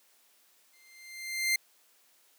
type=tone with exponential growth; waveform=sawtooth; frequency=2093 Hz; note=C7; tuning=in tune; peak=-20 dBFS; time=0.73-1.56 s; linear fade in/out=5 ms; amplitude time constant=180 ms; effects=white hiss -65 dBFS RMS until 2.38 s + high-pass 300 Hz 12 dB/octave